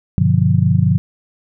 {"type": "chord", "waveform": "sine", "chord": "G dominant seventh", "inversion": "none", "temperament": "just", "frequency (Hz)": [98, 122.5, 147, 176.4], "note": ["G2", "B2", "D3", "F3"], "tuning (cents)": [0, -14, 2, 18], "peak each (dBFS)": -16, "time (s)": [0.18, 0.98], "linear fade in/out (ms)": 0, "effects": []}